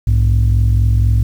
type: tone pair together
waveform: sine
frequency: 61.5 / 105.63 Hz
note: B1 / G#2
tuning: -7 / +30 cents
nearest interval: major sixth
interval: 937 cents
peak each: -10 dBFS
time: 0.07-1.23 s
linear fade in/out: 5 ms
effects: tanh soft clip ceiling -6 dBFS + 7-bit